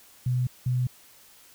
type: tone pair in turn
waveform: sine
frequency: 125.3 / 125.3 Hz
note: B2 / B2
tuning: +25 / +25 cents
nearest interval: unison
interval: 0 cents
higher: neither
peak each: -22 dBFS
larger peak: neither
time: 0.26-0.47 / 0.66-0.87 s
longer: neither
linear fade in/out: 5 ms
effects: white hiss -54 dBFS RMS until 1.54 s